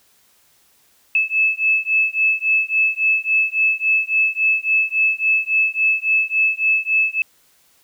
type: beating tone pair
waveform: sine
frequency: 2607 / 2610.6 Hz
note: E7 / E7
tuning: -20 / -17 cents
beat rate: 3.6 Hz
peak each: -18 dBFS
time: 1.15-7.22 s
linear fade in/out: 2 ms
effects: white hiss -57 dBFS RMS until 7.83 s